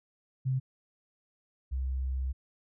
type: tone pair in turn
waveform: sine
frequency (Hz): 130.81 / 65.33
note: C3 / C2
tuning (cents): 0 / -2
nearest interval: octave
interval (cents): 1202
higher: first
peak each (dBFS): -26 / -29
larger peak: first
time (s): 0.45-0.6 / 1.71-2.33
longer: second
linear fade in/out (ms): 20
effects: none